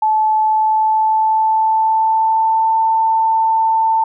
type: tone with pitch glide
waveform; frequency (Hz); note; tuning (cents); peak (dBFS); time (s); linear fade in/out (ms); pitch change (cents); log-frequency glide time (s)
sine; 867 to 891.9; A5 to A5; -26 to +23; -11; 0.02-4.04; 5; +49; 0.39-2.76
effects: none